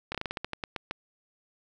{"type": "slowing click train", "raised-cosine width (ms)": 0.3, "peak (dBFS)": -16, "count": 12, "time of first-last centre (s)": [0.12, 0.91], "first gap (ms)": 26, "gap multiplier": 1.19, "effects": []}